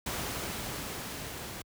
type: noise with level ramp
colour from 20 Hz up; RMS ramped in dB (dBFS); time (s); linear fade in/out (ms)
pink; -34 to -41; 0.06-1.62; 5
effects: high-pass 60 Hz 12 dB/octave